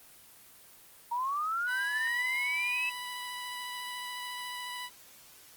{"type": "linear sweep", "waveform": "sine", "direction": "up", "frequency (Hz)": [926, 2637], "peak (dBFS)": -29, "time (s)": [1.11, 2.9], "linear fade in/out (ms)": 10}
{"type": "tone with vibrato", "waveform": "15% pulse", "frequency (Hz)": 987.8, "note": "B5", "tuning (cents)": 0, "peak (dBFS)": -31, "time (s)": [1.66, 4.9], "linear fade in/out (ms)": 50, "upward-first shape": "triangle", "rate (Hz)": 14, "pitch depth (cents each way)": 13}
{"effects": ["white hiss -55 dBFS RMS until 5.56 s", "Opus 24 kbps"]}